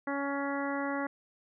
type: harmonic tone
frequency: 280 Hz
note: C#4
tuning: 18 cents sharp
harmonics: 1 / 2 / 3 / 4 / 5 / 6 / 7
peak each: -34 / -37 / -39 / -40 / -41 / -42 / -42 dBFS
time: 0.07-1.07 s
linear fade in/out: 5 ms
effects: none